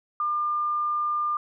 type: tone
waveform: sine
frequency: 1200 Hz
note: D6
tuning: 37 cents sharp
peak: -23 dBFS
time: 0.2-1.37 s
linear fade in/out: 2 ms
effects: none